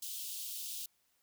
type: high-pass noise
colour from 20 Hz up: white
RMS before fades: -42 dBFS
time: 0.02-0.86 s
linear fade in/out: 5 ms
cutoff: 2900 Hz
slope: 48 dB/octave
effects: white hiss -75 dBFS RMS until 1.22 s